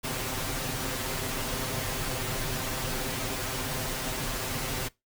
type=noise with comb filter; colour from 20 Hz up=pink; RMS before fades=-32 dBFS; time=0.03-4.89 s; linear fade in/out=20 ms; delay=7.7 ms; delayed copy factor=+0.75; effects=noise-tail reverb RT60 0.2 s tail -22 dB re dry